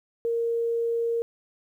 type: tone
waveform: sine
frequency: 464.5 Hz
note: A#4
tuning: 6 cents flat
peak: -23 dBFS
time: 0.25-1.22 s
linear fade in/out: 0 ms
effects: 10-bit